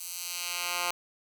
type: tone with high-pass filter sweep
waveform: 10% pulse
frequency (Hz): 175.8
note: F3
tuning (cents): +12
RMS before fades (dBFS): -34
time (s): 0-0.91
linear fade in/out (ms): 2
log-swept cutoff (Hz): 7900 to 1100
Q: 0.71
effects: none